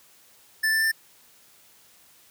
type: tone with pitch steps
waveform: square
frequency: 1760 / 1771.2 / 1782.5 Hz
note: A6 / A6 / A6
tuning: 0 / +11 / +22 cents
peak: -21 dBFS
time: 0.63-0.918 s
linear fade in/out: 10 ms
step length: 96 ms
effects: white hiss -56 dBFS RMS until 2.3 s + high-pass 60 Hz 12 dB/octave